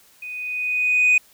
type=tone with level ramp; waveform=sine; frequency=2489 Hz; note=D#7; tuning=in tune; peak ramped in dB=-31 to -9 dBFS; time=0.22-1.18 s; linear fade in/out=5 ms; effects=tanh soft clip ceiling -11 dBFS + white hiss -54 dBFS RMS until 1.33 s